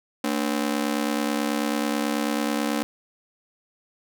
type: ring-modulated tone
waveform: sawtooth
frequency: 260 Hz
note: C4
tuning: 11 cents flat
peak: -16 dBFS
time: 0.24-2.83 s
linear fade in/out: 0 ms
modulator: 34.6 Hz
effects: none

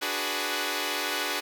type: chord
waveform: 5% pulse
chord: G# half-diminished seventh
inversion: second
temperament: equal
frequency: 293.7 / 370 / 415.3 / 493.9 Hz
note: D4 / F#4 / G#4 / B4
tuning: 0 / 0 / 0 / 0 cents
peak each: -22 dBFS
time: 0.01-1.41 s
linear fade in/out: 20 ms
effects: none

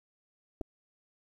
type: clicks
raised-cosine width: 2 ms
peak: -24 dBFS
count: 2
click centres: 0.611 / 0.614 s
effects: 10-bit

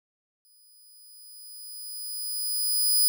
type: tone with exponential growth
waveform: 5% pulse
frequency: 4978 Hz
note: D#8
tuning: in tune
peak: -11 dBFS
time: 0.45-3.08 s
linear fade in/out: 0 ms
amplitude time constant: 570 ms
effects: none

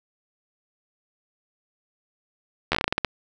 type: slowing click train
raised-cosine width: 0.3 ms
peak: -5 dBFS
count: 11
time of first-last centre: 2.72-3.047 s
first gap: 12 ms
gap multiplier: 1.21
effects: none

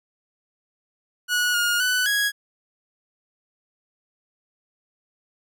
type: tone with pitch steps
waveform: sawtooth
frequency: 1462 / 1427 / 1495 / 1659 Hz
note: F#6 / F6 / F#6 / G#6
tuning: -21 / +37 / +17 / -2 cents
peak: -16 dBFS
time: 1.28-2.32 s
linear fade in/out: 50 ms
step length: 260 ms
effects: none

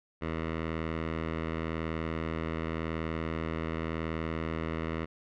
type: tone with low-pass filter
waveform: 10% pulse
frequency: 80.9 Hz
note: E2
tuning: 32 cents flat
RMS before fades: -34 dBFS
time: 0.21-5.06 s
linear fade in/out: 20 ms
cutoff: 2200 Hz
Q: 1.4
effects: none

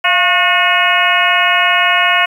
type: harmonic tone with a mistuned harmonic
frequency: 362.6 Hz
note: F#4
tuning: 35 cents flat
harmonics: 2 / 3 / 4 / 5 / 6 / 7 / 8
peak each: -17 / -17 / -17 / -17 / -17 / -17 / -17 dBFS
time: 0.04-2.26 s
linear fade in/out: 10 ms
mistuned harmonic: 2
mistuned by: -71 cents
effects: 7-bit

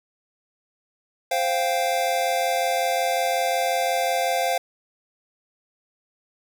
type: chord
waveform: square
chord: C suspended fourth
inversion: none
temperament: equal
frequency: 523.3 / 698.5 / 784 Hz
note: C5 / F5 / G5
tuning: 0 / 0 / 0 cents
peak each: -27 / -24 / -28 dBFS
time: 1.31-4.58 s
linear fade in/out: 5 ms
effects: none

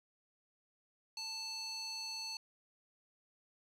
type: tone with band-pass filter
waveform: square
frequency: 881 Hz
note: A5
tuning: 2 cents sharp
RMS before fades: -43 dBFS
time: 1.17-2.37 s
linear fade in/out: 2 ms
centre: 4900 Hz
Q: 5
effects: none

